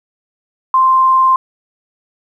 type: tone with vibrato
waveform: sine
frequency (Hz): 1046.5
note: C6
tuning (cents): 0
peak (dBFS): -7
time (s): 0.74-1.36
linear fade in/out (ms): 2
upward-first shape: square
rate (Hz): 20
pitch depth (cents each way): 8
effects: 8-bit